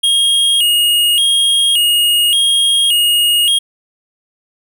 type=tone with vibrato; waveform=square; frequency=3055 Hz; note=G7; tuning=45 cents flat; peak=-10 dBFS; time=0.03-3.59 s; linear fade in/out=10 ms; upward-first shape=square; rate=0.87 Hz; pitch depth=110 cents each way; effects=none